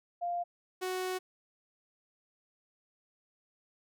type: tone pair in turn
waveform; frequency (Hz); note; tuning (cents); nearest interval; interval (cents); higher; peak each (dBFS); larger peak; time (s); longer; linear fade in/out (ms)
sine / sawtooth; 698.5 / 370; F5 / F#4; 0 / 0; major seventh; 1100; first; -31 / -29; second; 0.21-0.44 / 0.81-1.19; second; 20
effects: none